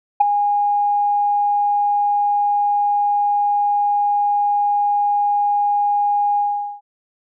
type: tone with ADSR envelope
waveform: sine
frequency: 820 Hz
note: G#5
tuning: 22 cents flat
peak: -5 dBFS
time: 0.2-6.81 s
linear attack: 10 ms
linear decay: 12 ms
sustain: -9 dB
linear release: 430 ms
effects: tanh soft clip ceiling -3 dBFS